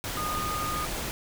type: tone in noise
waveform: sine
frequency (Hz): 1228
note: D#6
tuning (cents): -23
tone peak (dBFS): -30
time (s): 0.17-0.85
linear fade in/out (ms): 0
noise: pink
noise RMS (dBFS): -33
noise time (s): 0.04-1.11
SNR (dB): 0
effects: none